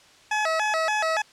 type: tone with vibrato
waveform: 20% pulse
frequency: 740 Hz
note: F#5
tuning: in tune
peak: -17 dBFS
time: 0.31-1.22 s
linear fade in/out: 5 ms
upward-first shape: square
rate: 3.5 Hz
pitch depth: 240 cents each way
effects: white hiss -53 dBFS RMS until 1.32 s + low-pass 6000 Hz 12 dB/octave